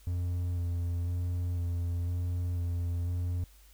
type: tone with vibrato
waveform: triangle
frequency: 87.3 Hz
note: F2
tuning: in tune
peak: -27 dBFS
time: 0.07-3.44 s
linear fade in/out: 0 ms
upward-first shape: square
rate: 1 Hz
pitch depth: 16 cents each way
effects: added 50 Hz sine -55 dBFS peak until 3.73 s + white hiss -62 dBFS RMS until 3.73 s